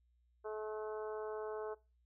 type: harmonic tone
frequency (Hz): 215.2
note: A3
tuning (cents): -38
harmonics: 2 / 3 / 4 / 5 / 6 / 7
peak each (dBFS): -41 / -48 / -51 / -52 / -55 / -57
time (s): 0.44-1.75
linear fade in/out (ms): 20
effects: noise-tail reverb RT60 0.3 s tail -22 dB re dry + added 60 Hz sine -70 dBFS peak until 2.05 s